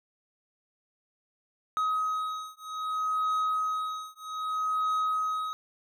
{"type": "beating tone pair", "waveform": "triangle", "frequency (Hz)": [1265, 1265.63], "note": ["D#6", "D#6"], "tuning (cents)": [28, 29], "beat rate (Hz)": 0.63, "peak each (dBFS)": -29, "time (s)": [1.77, 5.53], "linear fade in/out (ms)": 0, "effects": []}